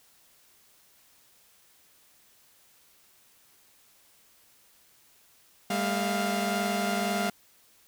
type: tone cluster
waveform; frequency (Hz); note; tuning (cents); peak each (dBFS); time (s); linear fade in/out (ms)
sawtooth; 200.7 / 222.6 / 650 / 701; G3 / A3 / E5 / F5; +41 / +20 / -24 / +6; -26 / -32 / -34 / -26; 5.7-7.3; 5
effects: white hiss -61 dBFS RMS until 7.87 s